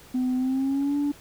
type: tone with pitch glide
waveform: sine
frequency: 253.8 to 288.2 Hz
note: B3 to D4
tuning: +47 to -33 cents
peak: -20 dBFS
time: 0.14-1.12 s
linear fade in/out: 10 ms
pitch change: +220 cents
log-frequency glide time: 0.36-0.97 s
effects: tanh soft clip ceiling -20 dBFS + pink hiss -50 dBFS RMS until 1.2 s